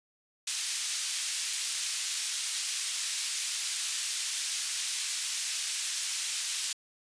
white band-pass noise, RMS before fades -33 dBFS, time 0.47-6.73 s, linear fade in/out 5 ms, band 2600 to 9100 Hz, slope 12 dB/octave, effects resampled to 22050 Hz

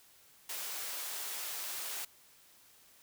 white high-pass noise, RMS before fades -40 dBFS, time 0.49-2.05 s, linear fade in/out 5 ms, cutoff 500 Hz, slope 12 dB/octave, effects white hiss -62 dBFS RMS until 3.02 s

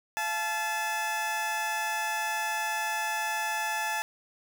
20% pulse tone pair together, 685 / 866 Hz, F5 / A5, -34 / -28 cents, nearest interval major third, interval 406 cents, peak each -33 / -24 dBFS, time 0.17-4.02 s, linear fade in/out 0 ms, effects none

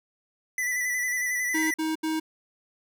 square tone with vibrato, 1983 Hz, B6, 7 cents sharp, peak -26 dBFS, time 0.58-1.74 s, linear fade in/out 2 ms, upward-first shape square, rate 11 Hz, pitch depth 26 cents each way
square tone bursts, 316.3 Hz, D#4, 29 cents sharp, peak -26 dBFS, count 3, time 1.54-2.2 s, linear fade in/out 10 ms, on 170 ms, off 75 ms
effects none

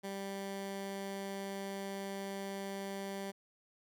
15% pulse tone, 196.3 Hz, G3, 3 cents sharp, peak -33 dBFS, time 0.03-3.32 s, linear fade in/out 20 ms, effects none

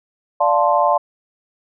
sine chord, D minor seventh, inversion none, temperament equal, 587.3 / 698.5 / 880 / 1046.5 Hz, D5 / F5 / A5 / C6, 0 / 0 / 0 / 0 cents, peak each -18 dBFS, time 0.4-0.98 s, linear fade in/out 10 ms, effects none

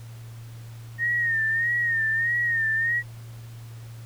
sine tone with vibrato, 1844 Hz, A#6, 19 cents flat, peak -21 dBFS, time 0.98-3.03 s, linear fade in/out 50 ms, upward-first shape sine, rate 1.6 Hz, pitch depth 68 cents each way, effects added 115 Hz sine -38 dBFS peak until 4.05 s + pink hiss -52 dBFS RMS until 4.05 s

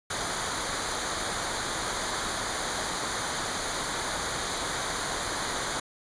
pink noise with comb filter, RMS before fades -31 dBFS, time 0.1-5.8 s, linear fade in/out 5 ms, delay 0.37 ms, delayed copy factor -0.7, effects resampled to 22050 Hz

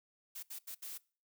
blue noise bursts at uneven times, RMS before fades -45 dBFS, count 4, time 0.35-0.43 / 0.5-0.59 / 0.67-0.75 / 0.82-0.98 s, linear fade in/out 10 ms, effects noise-tail reverb RT60 0.4 s tail -23 dB re dry

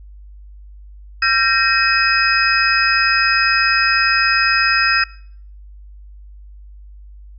sine tone cluster, 1350 / 1578 / 1861 / 2539 / 5030 Hz, E6 / G6 / A#6 / D#7 / D#8, +41 / +11 / -3 / +34 / +18 cents, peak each -19 dBFS, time 1.22-5.04 s, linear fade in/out 5 ms, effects noise-tail reverb RT60 0.6 s tail -23 dB re dry + added 50 Hz sine -36 dBFS peak until 7.38 s

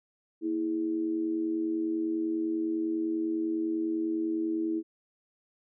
sine tone with amplitude modulation, 325.6 Hz, E4, 21 cents flat, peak -24 dBFS, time 0.41-4.83 s, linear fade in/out 50 ms, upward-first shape sine, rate 90 Hz, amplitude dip 65%, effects none

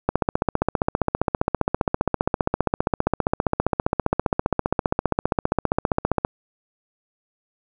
click train, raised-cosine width 1 ms, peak -4 dBFS, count 94, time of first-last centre 0.09-6.249 s, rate 15.1 Hz, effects none

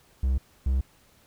triangle tone pair in turn, 65.41 / 65.79 Hz, C2 / C2, 0 / +10 cents, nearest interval unison, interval 10 cents, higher second, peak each -19 dBFS, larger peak neither, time 0.23-0.38 / 0.66-0.81 s, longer neither, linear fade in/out 5 ms, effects pink hiss -60 dBFS RMS until 1.26 s

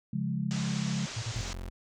sine chord, Db major, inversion none, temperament equal, 138.59 / 174.61 / 207.7 Hz, Db3 / F3 / Ab3, 0 / 0 / 0 cents, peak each -33 dBFS, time 0.13-1.06 s, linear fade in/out 5 ms
white low-pass noise, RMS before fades -41 dBFS, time 0.51-1.53 s, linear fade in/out 0 ms, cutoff 7100 Hz, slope 48 dB/octave
sine tone bursts, 113.3 Hz, A#2, 49 cents flat, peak -31 dBFS, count 3, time 1.16-1.418 s, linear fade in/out 10 ms, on 64 ms, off 33 ms
30% pulse tone, 44.3 Hz, F1, 25 cents sharp, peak -34 dBFS, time 1.34-1.7 s, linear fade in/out 10 ms
effects none

